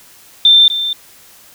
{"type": "tone with echo", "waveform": "sine", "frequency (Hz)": 3572, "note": "A7", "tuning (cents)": 25, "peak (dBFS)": -4, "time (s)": [0.45, 0.68], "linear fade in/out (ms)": 2, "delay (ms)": 250, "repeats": 1, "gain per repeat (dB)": -11, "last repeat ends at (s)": 0.93, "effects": ["white hiss -43 dBFS RMS until 1.54 s"]}